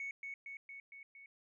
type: tone with echo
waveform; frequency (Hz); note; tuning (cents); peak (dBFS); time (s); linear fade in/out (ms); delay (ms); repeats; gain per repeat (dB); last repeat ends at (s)
sine; 2217; C#7; 0; -38; 0-0.11; 2; 230; 5; -3; 1.26
effects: tanh soft clip ceiling -36 dBFS